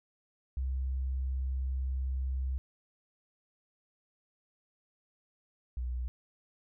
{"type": "tone pair in turn", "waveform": "sine", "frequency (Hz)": [65.41, 61.63], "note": ["C2", "B1"], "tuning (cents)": [0, -3], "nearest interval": "minor second", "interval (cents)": 103, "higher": "first", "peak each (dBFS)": [-30, -32], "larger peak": "first", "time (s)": [[0.57, 2.58], [5.77, 6.08]], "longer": "first", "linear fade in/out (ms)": 0, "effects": []}